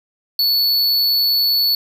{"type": "tone", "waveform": "square", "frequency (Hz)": 4435, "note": "C#8", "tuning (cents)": 0, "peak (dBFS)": -14, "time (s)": [0.39, 1.75], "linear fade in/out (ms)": 2, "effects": []}